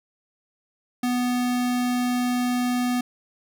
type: tone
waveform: square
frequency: 246.9 Hz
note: B3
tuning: in tune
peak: -22 dBFS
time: 1.03-3.01 s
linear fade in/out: 5 ms
effects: none